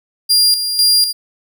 sawtooth tone with tremolo, 4800 Hz, D8, 37 cents sharp, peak -6 dBFS, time 0.29-1.13 s, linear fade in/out 20 ms, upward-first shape square, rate 2 Hz, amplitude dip 60%, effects none

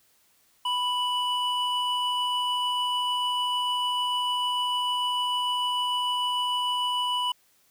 triangle tone pair together, 988.9 / 2960 Hz, B5 / F#7, +2 / 0 cents, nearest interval octave + perfect fifth, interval 1898 cents, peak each -25 / -26 dBFS, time 0.65-7.32 s, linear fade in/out 5 ms, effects white hiss -64 dBFS RMS until 7.7 s

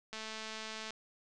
click train, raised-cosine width 0.2 ms, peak -26 dBFS, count 171, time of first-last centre 0.13-0.906 s, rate 219 Hz, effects resampled to 22050 Hz + 9-bit

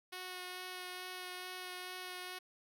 5% pulse tone with vibrato, 365.4 Hz, F#4, 22 cents flat, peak -32 dBFS, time 0.12-2.39 s, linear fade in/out 10 ms, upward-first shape sine, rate 2.3 Hz, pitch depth 11 cents each way, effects none

